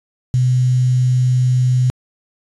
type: tone with quantisation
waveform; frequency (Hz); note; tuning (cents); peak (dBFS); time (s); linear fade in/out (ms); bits
sine; 126.5; B2; +42; -11; 0.34-1.9; 0; 6
effects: resampled to 24000 Hz